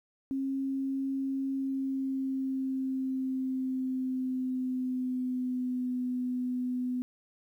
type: tone with pitch glide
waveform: sine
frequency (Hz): 269.8 to 250.3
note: C#4 to B3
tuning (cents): -47 to +23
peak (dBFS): -29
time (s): 0.31-7.02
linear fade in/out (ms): 0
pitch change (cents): -130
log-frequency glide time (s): 1.51-5.95
effects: 11-bit